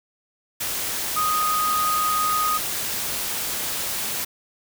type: tone in noise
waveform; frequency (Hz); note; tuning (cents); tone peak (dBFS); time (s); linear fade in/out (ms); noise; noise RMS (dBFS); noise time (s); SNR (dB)
sine; 1244.5; D#6; 0; -20; 1.16-2.58; 10; white; -27; 0.6-4.25; +4
effects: none